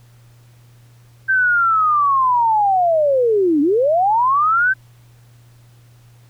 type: linear two-way sweep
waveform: sine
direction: down then up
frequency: 1568 to 277.2 to 1568 Hz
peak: -12 dBFS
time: 1.28-4.74 s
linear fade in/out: 20 ms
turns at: 3.61 s
effects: added 119 Hz sine -45 dBFS peak until 6.29 s + pink hiss -56 dBFS RMS until 6.29 s